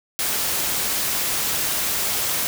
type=noise; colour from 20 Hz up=white; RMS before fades=-23 dBFS; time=0.19-2.47 s; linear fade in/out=0 ms; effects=none